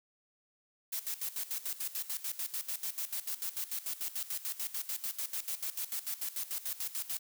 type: noise with tremolo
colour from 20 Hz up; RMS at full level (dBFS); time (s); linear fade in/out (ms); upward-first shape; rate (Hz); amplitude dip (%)
blue; -36; 0.92-7.19; 10; square; 6.8; 80
effects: none